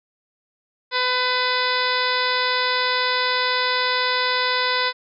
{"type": "harmonic tone", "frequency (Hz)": 502, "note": "B4", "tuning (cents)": 28, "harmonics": [1, 2, 3, 4, 5, 6, 7, 8, 9, 10], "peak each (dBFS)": [-28, -24, -26, -26, -32, -38, -28, -28, -33, -30], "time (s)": [0.91, 4.93], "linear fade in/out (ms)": 50, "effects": []}